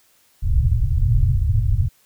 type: low-pass noise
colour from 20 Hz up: white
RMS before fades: -17 dBFS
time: 0.42-1.89 s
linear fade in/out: 20 ms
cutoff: 130 Hz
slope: 96 dB/octave
effects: white hiss -58 dBFS RMS until 2.05 s